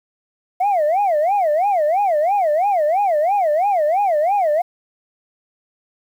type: tone with vibrato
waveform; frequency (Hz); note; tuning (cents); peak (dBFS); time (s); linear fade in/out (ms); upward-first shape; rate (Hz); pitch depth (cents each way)
sine; 699; F5; +1; -12; 0.6-4.62; 10; sine; 3; 290
effects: tanh soft clip ceiling -12 dBFS + 8-bit